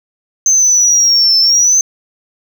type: linear two-way sweep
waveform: sine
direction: down then up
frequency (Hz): 6272 to 5274 to 6272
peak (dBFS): -5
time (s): 0.46-1.81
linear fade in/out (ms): 2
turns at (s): 1.39
effects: tanh soft clip ceiling -4 dBFS